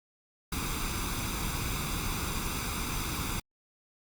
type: noise with comb filter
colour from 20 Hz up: pink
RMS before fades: -33 dBFS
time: 0.52-3.4 s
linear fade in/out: 5 ms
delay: 0.82 ms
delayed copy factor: +0.65
effects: Opus 48 kbps

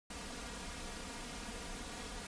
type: noise with comb filter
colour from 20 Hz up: pink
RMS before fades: -45 dBFS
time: 0.1-2.27 s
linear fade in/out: 5 ms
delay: 4.2 ms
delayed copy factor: +0.7
effects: resampled to 22050 Hz

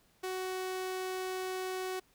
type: tone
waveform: sawtooth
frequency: 372.8 Hz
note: F#4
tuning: 13 cents sharp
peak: -31 dBFS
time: 0.23-2 s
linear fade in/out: 10 ms
effects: pink hiss -68 dBFS RMS until 2.14 s

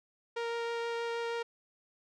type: tone with vibrato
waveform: sawtooth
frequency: 466.2 Hz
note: A#4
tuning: in tune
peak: -29 dBFS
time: 0.36-1.43 s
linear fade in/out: 10 ms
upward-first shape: triangle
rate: 6.3 Hz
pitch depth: 8 cents each way
effects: low-pass 4000 Hz 12 dB/octave

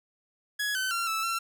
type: tone with pitch steps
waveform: sawtooth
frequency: 1677 / 1525 / 1371 / 1315 / 1352 Hz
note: G#6 / G6 / F6 / E6 / E6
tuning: +16 / -48 / -32 / -5 / +43 cents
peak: -24 dBFS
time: 0.59-1.39 s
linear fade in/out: 10 ms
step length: 160 ms
effects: none

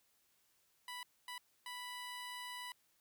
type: tone bursts at uneven times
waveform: 15% pulse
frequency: 987.8 Hz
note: B5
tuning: in tune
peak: -38 dBFS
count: 3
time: 0.88-1.03 / 1.28-1.38 / 1.66-2.72 s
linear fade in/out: 2 ms
effects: white hiss -75 dBFS RMS until 3 s

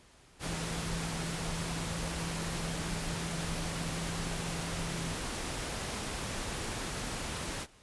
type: tone in noise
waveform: sine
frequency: 165.6 Hz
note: E3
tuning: 8 cents sharp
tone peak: -38 dBFS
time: 0.43-5.16 s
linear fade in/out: 50 ms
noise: pink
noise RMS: -37 dBFS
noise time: 0.39-7.67 s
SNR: -4 dB
effects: pink hiss -60 dBFS RMS until 7.82 s + resampled to 24000 Hz

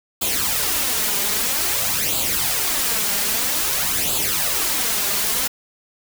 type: noise with flanger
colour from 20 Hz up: white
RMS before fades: -21 dBFS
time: 0.21-5.48 s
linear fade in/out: 10 ms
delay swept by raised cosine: 0.26 to 4.96 ms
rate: 0.51 Hz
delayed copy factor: +0.65
effects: none

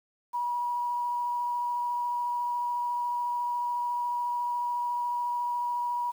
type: tone with vibrato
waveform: sine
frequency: 966 Hz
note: B5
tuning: 39 cents flat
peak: -27 dBFS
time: 0.33-6.12 s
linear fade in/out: 20 ms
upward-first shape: sine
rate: 14 Hz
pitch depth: 10 cents each way
effects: 9-bit

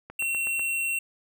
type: click train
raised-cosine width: 0.5 ms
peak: -25 dBFS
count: 5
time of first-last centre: 0.1-0.595 s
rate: 8.08 Hz
type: tone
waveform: square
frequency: 2725 Hz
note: F7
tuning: 43 cents flat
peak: -26 dBFS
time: 0.19-0.99 s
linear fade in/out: 5 ms
effects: none

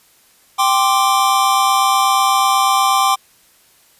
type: chord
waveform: square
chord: G suspended fourth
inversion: none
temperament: equal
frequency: 784 / 1046.5 / 1174.7 Hz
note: G5 / C6 / D6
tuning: 0 / 0 / 0 cents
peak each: -17 dBFS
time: 0.58-3.16 s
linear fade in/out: 20 ms
effects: white hiss -52 dBFS RMS until 3.99 s + resampled to 32000 Hz

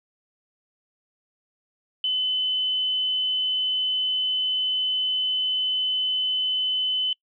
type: tone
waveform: sine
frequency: 3027 Hz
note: F#7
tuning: 39 cents sharp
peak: -21 dBFS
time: 2.04-7.13 s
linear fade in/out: 2 ms
effects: noise-tail reverb RT60 0.1 s tail -25 dB re dry

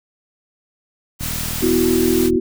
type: high-pass noise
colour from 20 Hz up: white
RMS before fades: -26 dBFS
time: 1.19-2.31 s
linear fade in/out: 50 ms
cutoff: 100 Hz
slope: 96 dB/octave
type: click train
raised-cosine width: 5 ms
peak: -16 dBFS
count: 47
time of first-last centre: 1.21-2.357 s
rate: 40.1 Hz
type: chord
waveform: sine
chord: B suspended fourth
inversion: none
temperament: just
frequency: 246.9 / 329.3 / 370.4 Hz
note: B3 / E4 / F#4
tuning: 0 / -2 / +2 cents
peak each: -19 / -18 / -17 dBFS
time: 1.62-2.4 s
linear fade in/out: 10 ms
effects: none

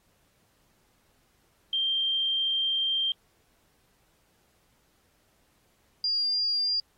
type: tone pair in turn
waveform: sine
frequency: 3168 / 4801 Hz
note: G7 / D8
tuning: +18 / +37 cents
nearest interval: perfect fifth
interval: 719 cents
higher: second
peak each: -24 dBFS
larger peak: neither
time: 1.73-3.12 / 6.04-6.8 s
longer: first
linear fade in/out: 2 ms
effects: pink hiss -68 dBFS RMS until 6.97 s + AAC 48 kbps

